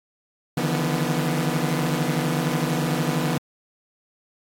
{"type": "tone cluster", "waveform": "sawtooth", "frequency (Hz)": [146.5, 157.6, 170.7, 246], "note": ["D3", "D#3", "F3", "B3"], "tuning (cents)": [-4, 23, -39, -7], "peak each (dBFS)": -23, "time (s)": [0.57, 3.38], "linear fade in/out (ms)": 5, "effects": ["AAC 64 kbps"]}